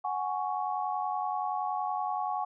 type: chord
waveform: sine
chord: F# suspended second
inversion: none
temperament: equal with one note detuned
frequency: 740 / 830.6 / 1112.6 Hz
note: F#5 / G#5 / C#6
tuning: 0 / 0 / +6 cents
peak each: -33 / -33 / -35 dBFS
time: 0.04-2.45 s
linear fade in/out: 10 ms
effects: none